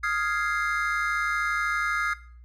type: chord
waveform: triangle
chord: F minor seventh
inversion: third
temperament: equal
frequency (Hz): 1244.5 / 1396.9 / 1661.2 / 2093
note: Eb6 / F6 / Ab6 / C7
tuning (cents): 0 / 0 / 0 / 0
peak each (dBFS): -28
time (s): 0.03-2.14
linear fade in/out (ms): 10
effects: noise-tail reverb RT60 0.5 s tail -18 dB re dry + added 60 Hz sine -45 dBFS peak until 2.44 s